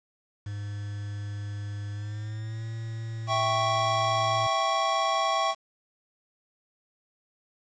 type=tone with pitch glide; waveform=triangle; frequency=102.4 to 112.97 Hz; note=G#2 to A2; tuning=-24 to +46 cents; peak=-30 dBFS; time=0.46-4.47 s; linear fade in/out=5 ms; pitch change=+170 cents; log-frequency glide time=1.93-2.65 s
type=chord; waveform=square; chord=C# diminished; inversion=first; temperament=equal; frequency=659.3 / 784 / 1108.7 Hz; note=E5 / G5 / C#6; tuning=0 / 0 / 0 cents; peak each=-30 / -30 / -27 dBFS; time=3.27-5.55 s; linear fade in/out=50 ms
effects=resampled to 16000 Hz + 8-bit